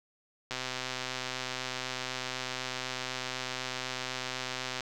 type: click train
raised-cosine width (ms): 0.2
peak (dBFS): -17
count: 551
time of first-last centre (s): 0.51-4.807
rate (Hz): 128
effects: none